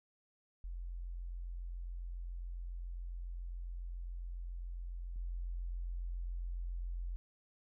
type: tone with level steps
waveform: sine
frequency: 43.63 Hz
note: F1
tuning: 1 cent flat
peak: -40 / -37 dBFS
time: 0.64-7.16 s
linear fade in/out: 0 ms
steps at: 5.16 s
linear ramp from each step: 2 ms
effects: none

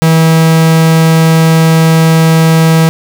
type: tone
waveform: 45% pulse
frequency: 161.8 Hz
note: E3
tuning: 32 cents flat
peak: -4 dBFS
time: 0.02-2.89 s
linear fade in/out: 0 ms
effects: none

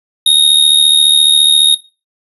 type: tone with amplitude modulation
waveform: square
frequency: 3729 Hz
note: A#7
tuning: in tune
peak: -3 dBFS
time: 0.26-1.75 s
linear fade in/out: 5 ms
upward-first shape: sine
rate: 74.5 Hz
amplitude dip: 60%
effects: noise-tail reverb RT60 0.3 s tail -19 dB re dry + resampled to 32000 Hz

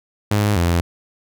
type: tone pair in turn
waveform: sawtooth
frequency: 103.83 / 85.88 Hz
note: G#2 / F2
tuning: 0 / -29 cents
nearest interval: minor third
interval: 329 cents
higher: first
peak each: -11 dBFS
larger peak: neither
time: 0.31-0.56 / 0.56-0.81 s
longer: neither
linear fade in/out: 5 ms
effects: none

